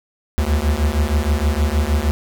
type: beating tone pair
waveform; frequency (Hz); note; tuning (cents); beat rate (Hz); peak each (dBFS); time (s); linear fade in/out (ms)
square; 70.6 / 77; C#2 / D#2; +32 / -17; 6.4; -19; 0.38-2.11; 0
effects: none